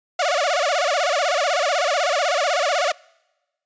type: tone with vibrato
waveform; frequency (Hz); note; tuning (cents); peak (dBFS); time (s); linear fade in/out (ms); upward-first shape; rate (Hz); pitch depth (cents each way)
sawtooth; 643; E5; -43; -14; 0.19-2.92; 5; sine; 16; 240
effects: noise-tail reverb RT60 1.0 s tail -25 dB re dry + resampled to 16000 Hz